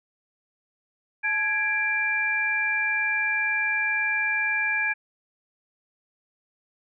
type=tone cluster; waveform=sine; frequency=864 / 1657 / 2359 Hz; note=A5 / G#6 / D7; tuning=-32 / -4 / +7 cents; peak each=-34 / -25 / -25 dBFS; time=1.23-4.94 s; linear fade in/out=20 ms; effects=none